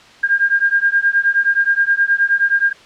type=beating tone pair; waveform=sine; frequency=1605 / 1614.5 Hz; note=G6 / G#6; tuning=+40 / -49 cents; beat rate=9.5 Hz; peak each=-15 dBFS; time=0.23-2.73 s; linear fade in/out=10 ms; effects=white hiss -43 dBFS RMS until 2.85 s + low-pass 4000 Hz 12 dB/octave